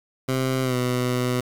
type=tone with pitch glide; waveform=15% pulse; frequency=130.81 to 124.83 Hz; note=C3 to B2; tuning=0 to +19 cents; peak=-15 dBFS; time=0.28-1.41 s; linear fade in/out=10 ms; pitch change=-81 cents; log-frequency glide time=0.63-0.76 s; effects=7-bit